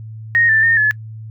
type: tone with pitch steps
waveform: sine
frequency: 1862 / 1771 / 1828 / 1716 Hz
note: A#6 / A6 / A#6 / A6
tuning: -2 / +11 / -34 / -44 cents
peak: -10 dBFS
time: 0.35-0.91 s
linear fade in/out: 0 ms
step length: 140 ms
effects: noise-tail reverb RT60 0.1 s tail -24 dB re dry + added 110 Hz sine -29 dBFS peak until 1.3 s